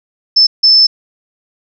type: tone bursts at uneven times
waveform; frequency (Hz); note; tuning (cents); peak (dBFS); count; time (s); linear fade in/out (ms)
sine; 5270; E8; -1; -4; 2; 0.36-0.47 / 0.63-0.87; 10
effects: none